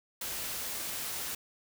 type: noise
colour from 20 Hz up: white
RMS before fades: -37 dBFS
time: 0.21-1.35 s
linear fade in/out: 5 ms
effects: none